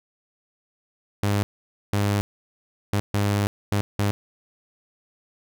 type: tone bursts at uneven times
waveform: sawtooth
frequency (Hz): 101.8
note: G#2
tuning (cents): -34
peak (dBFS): -16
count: 6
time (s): 1.23-1.43 / 1.93-2.21 / 2.93-3 / 3.14-3.47 / 3.72-3.81 / 3.99-4.11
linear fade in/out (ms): 0
effects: none